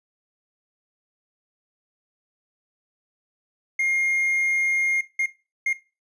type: tone bursts at uneven times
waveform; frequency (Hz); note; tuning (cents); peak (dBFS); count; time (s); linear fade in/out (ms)
triangle; 2129; C7; +30; -18; 3; 3.79-5.01 / 5.19-5.26 / 5.66-5.73; 5
effects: noise-tail reverb RT60 0.3 s tail -17 dB re dry + resampled to 24000 Hz